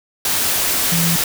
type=tone in noise; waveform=sine; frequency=168.3 Hz; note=E3; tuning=36 cents sharp; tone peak=-17 dBFS; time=0.92-1.16 s; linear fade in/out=2 ms; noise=white; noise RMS=-18 dBFS; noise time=0.25-1.24 s; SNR=-2 dB; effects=none